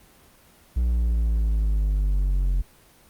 triangle exponential sweep, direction down, 60.9 to 44.6 Hz, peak -17 dBFS, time 0.76-2.62 s, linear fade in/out 10 ms, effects pink hiss -54 dBFS RMS until 3.09 s + Opus 24 kbps

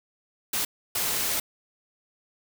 white noise bursts at uneven times, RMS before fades -27 dBFS, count 2, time 0.53-0.65 / 0.95-1.4 s, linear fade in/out 5 ms, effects none

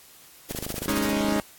white noise with tremolo, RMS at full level -33 dBFS, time 0.49-1.12 s, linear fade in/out 20 ms, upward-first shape square, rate 15 Hz, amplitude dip 75%
click train, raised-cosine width 2 ms, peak -19 dBFS, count 23, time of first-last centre 0.51-1.363 s, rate 25.8 Hz
sawtooth chord, Ab suspended fourth, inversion none, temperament equal, 207.7 / 277.2 / 311.1 Hz, Ab3 / Db4 / Eb4, 0 / 0 / 0 cents, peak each -22 / -24 / -24 dBFS, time 0.88-1.4 s, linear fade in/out 0 ms
effects white hiss -51 dBFS RMS until 1.58 s + AAC 64 kbps

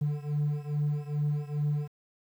triangle beating tone pair, 146.7 / 149.1 Hz, D3 / D3, -2 / +27 cents, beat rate 2.4 Hz, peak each -27 / -29 dBFS, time 0.01-1.88 s, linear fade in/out 10 ms, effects tanh soft clip ceiling -19 dBFS + 10-bit

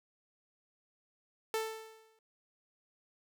sawtooth tone with exponential decay, 442.2 Hz, A4, 9 cents sharp, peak -26 dBFS, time 1.54-2.19 s, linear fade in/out 1 ms, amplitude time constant 140 ms, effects none

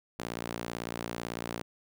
sawtooth tone with high-pass filter, 58 Hz, A#1, 8 cents flat, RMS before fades -38 dBFS, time 0.19-1.62 s, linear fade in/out 0 ms, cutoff 210 Hz, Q 0.63, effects none

